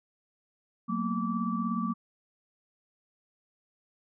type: tone cluster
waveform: sine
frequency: 184.3 / 227.3 / 243.9 / 1159 Hz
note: F#3 / A#3 / B3 / D6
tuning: -7 / -43 / -21 / -23 cents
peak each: -33 / -31 / -37 / -34 dBFS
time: 0.88-1.94 s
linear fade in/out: 20 ms
effects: none